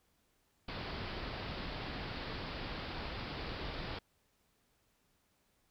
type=low-pass noise; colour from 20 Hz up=pink; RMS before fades=-42 dBFS; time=0.68-3.99 s; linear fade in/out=5 ms; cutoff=5000 Hz; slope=96 dB/octave; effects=pink hiss -75 dBFS RMS until 5.7 s